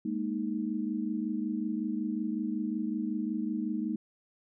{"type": "chord", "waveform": "sine", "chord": "Ab suspended second", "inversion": "none", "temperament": "equal", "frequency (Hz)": [207.7, 233.1, 311.1], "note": ["Ab3", "Bb3", "Eb4"], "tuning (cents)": [0, 0, 0], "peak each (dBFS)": [-34, -34, -34], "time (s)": [0.05, 3.96], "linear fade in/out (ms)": 5, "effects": []}